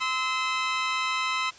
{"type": "tone pair together", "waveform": "20% pulse", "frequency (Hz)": [1031.8, 1300], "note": ["C6", "E6"], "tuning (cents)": [-24, -24], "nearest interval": "major third", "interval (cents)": 400, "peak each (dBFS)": -23, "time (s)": [0, 1.51], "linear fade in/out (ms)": 20, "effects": ["white hiss -49 dBFS RMS until 1.58 s", "resampled to 16000 Hz"]}